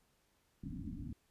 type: low-pass noise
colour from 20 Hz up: white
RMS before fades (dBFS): -44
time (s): 0.63-1.13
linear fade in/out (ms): 5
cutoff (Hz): 300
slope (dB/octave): 96
effects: pink hiss -75 dBFS RMS until 1.3 s + resampled to 32000 Hz